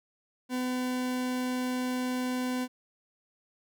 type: tone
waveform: 40% pulse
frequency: 252.3 Hz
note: B3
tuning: 37 cents sharp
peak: -28 dBFS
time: 0.49-2.68 s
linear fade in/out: 50 ms
effects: none